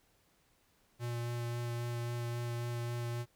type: tone with vibrato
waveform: square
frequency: 119.2 Hz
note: A#2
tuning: 39 cents sharp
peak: -36 dBFS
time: 0.99-3.26 s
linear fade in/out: 50 ms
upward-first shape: sine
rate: 3.7 Hz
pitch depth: 11 cents each way
effects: pink hiss -71 dBFS RMS until 3.35 s